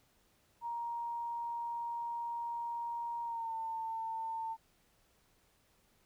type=tone with pitch glide; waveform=sine; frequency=939 to 899.2 Hz; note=A#5 to A5; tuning=+12 to +37 cents; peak=-36 dBFS; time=0.61-4.57 s; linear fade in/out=50 ms; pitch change=-75 cents; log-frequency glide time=3.24-3.55 s; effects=pink hiss -71 dBFS RMS until 6.05 s